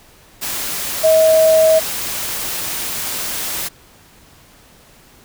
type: tone in noise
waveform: sine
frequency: 638 Hz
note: D#5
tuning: 43 cents sharp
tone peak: -8 dBFS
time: 1.03-1.8 s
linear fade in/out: 20 ms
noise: white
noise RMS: -23 dBFS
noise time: 0.41-3.69 s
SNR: +12 dB
effects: pink hiss -47 dBFS RMS until 5.24 s